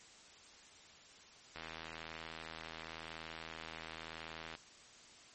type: click train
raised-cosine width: 0.3 ms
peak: -29 dBFS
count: 243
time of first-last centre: 1.56-4.551 s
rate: 80.9 Hz
effects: white hiss -59 dBFS RMS until 5.34 s + MP3 32 kbps